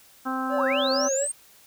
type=harmonic tone; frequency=261.2 Hz; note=C4; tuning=3 cents flat; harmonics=1 / 2 / 3 / 4 / 5 / 6; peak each=-29 / -39 / -33 / -34 / -31 / -38 dBFS; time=0.25-1.09 s; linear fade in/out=20 ms
type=tone with vibrato; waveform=triangle; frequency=554.4 Hz; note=C#5; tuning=in tune; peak=-22 dBFS; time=0.49-1.28 s; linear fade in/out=50 ms; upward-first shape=triangle; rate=4.2 Hz; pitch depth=85 cents each way
type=linear sweep; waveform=sine; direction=up; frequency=659.3 to 8770 Hz; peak=-26 dBFS; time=0.57-1.32 s; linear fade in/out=10 ms
effects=white hiss -54 dBFS RMS until 1.66 s